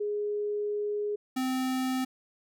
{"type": "tone pair in turn", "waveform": ["sine", "square"], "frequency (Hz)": [415.3, 258.8], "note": ["G#4", "C4"], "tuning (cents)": [0, -19], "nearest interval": "minor sixth", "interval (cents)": 819, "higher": "first", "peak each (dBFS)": -28, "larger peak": "neither", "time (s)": [[0, 1.16], [1.36, 2.05]], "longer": "first", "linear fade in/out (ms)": 10, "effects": []}